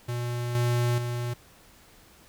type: tone with level steps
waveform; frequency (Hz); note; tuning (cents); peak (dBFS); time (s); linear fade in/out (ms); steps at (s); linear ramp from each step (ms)
square; 120.7; B2; -39; -29 / -23 / -29; 0.08-1.34; 10; 0.55 / 0.98; 2
effects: pink hiss -55 dBFS RMS until 2.28 s